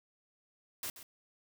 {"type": "noise with echo", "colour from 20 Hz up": "white", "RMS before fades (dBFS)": -39, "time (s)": [0.83, 0.9], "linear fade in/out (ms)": 2, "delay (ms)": 130, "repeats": 1, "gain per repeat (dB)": -12, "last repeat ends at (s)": 1.03, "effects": []}